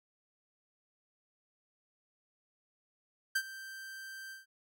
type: tone with ADSR envelope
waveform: 45% pulse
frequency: 1566 Hz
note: G6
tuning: 2 cents flat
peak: -27 dBFS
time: 3.35-4.46 s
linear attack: 9 ms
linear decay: 61 ms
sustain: -17 dB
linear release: 150 ms
effects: none